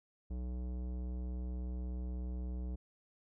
sine tone with tanh clipping, 61.74 Hz, B1, in tune, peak -39 dBFS, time 0.3-2.76 s, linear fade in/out 10 ms, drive 16 dB, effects none

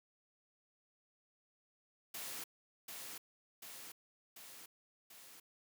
white noise with echo, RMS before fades -45 dBFS, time 2.14-2.44 s, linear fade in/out 5 ms, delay 740 ms, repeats 4, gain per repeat -3 dB, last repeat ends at 5.4 s, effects high-pass 150 Hz 12 dB/octave

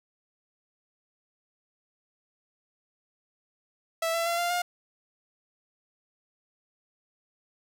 sawtooth tone with pitch steps, 658 / 670.3 / 682.8 / 695.5 / 708.5 Hz, E5 / E5 / F5 / F5 / F5, -3 / +29 / -39 / -7 / +25 cents, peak -22 dBFS, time 4.02-4.62 s, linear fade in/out 5 ms, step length 120 ms, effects none

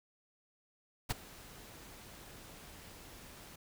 pink noise with ADSR envelope, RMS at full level -33 dBFS, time 1.09-3.56 s, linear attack 19 ms, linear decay 19 ms, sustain -20 dB, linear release 6 ms, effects none

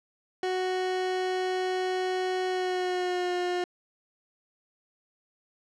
30% pulse tone with pitch glide, 370 to 357.4 Hz, F#4 to F4, 0 to +40 cents, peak -24 dBFS, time 0.43-3.64 s, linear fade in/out 2 ms, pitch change -60 cents, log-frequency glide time 2.48-3.35 s, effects low-pass 5000 Hz 12 dB/octave

